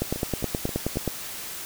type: two click trains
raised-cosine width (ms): 2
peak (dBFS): -19 / -11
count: 4 / 11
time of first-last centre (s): 0.16-0.958 / 0.02-1.077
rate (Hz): 3.76 / 9.46
effects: white hiss -36 dBFS RMS until 1.65 s